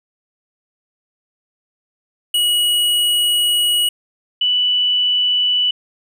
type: tone pair in turn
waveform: square / sine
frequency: 2912 / 2968 Hz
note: F#7 / F#7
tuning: -28 / +5 cents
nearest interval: unison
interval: 33 cents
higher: second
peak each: -14 / -13 dBFS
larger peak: second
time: 2.34-3.89 / 4.41-5.71 s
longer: first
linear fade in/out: 5 ms
effects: none